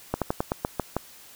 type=slowing click train; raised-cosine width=1 ms; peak=-10 dBFS; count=8; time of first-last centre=0.14-0.966 s; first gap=77 ms; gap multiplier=1.14; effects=white hiss -49 dBFS RMS until 1.35 s

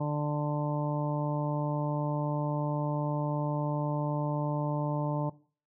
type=harmonic tone; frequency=148.1 Hz; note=D3; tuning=15 cents sharp; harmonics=1 / 2 / 3 / 4 / 5 / 6 / 7; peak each=-30 / -35 / -43 / -36 / -46 / -38 / -43 dBFS; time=0-5.3 s; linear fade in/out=10 ms; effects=noise-tail reverb RT60 0.4 s tail -18 dB re dry

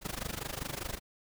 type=noise with amplitude modulation; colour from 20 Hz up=pink; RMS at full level=-35 dBFS; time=0.01-1 s; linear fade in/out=50 ms; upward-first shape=sine; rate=25 Hz; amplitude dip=90%; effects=none

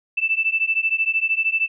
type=beating tone pair; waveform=sine; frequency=2642 / 2655 Hz; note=E7 / E7; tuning=+3 / +12 cents; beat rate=13 Hz; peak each=-21 dBFS; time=0.17-1.68 s; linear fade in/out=10 ms; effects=none

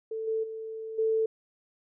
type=tone with level steps; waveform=sine; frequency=443.2 Hz; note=A4; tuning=13 cents sharp; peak=-31 / -26 / -35 / -23 dBFS; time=0.11-1.26 s; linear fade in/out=5 ms; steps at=0.27 / 0.43 / 0.98 s; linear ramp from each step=10 ms; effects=none

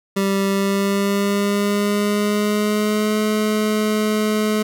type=tone with pitch glide; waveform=25% pulse; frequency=196 to 213.7 Hz; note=G3 to G#3; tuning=0 to +50 cents; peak=-13 dBFS; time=0.16-4.63 s; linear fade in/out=10 ms; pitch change=+150 cents; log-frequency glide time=0.48-3.19 s; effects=none

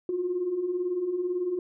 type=beating tone pair; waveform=sine; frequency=342.6 / 360.6 Hz; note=F4 / F#4; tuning=-33 / -45 cents; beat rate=18 Hz; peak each=-34 / -26 dBFS; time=0.09-1.59 s; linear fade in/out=2 ms; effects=tanh soft clip ceiling -19 dBFS

